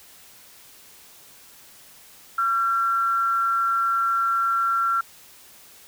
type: tone with frequency modulation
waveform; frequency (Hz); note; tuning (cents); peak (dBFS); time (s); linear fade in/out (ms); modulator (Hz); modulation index
sine; 1362; F6; -44; -19; 2.38-5.01; 5; 231; 0.3
effects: white hiss -49 dBFS RMS until 5.87 s